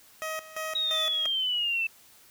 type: tone with tremolo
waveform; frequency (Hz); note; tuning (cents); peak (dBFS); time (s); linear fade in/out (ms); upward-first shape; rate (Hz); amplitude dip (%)
15% pulse; 632; D#5; +27; -25; 0.22-1.26; 0; square; 2.9; 80
type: exponential sweep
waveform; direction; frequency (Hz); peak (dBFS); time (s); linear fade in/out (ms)
sine; down; 3820 to 2637; -25; 0.75-1.87; 5
effects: white hiss -56 dBFS RMS until 2.3 s